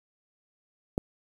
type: click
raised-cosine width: 2 ms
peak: -13 dBFS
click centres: 0.979 s
effects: 7-bit